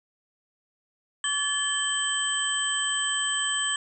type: tone cluster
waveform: sine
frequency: 1131 / 1723 / 3129 / 8020 Hz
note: C#6 / A6 / G7 / B8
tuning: +34 / -37 / -4 / +26 cents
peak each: -35 / -30 / -28 / -29 dBFS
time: 1.24-3.76 s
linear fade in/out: 2 ms
effects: none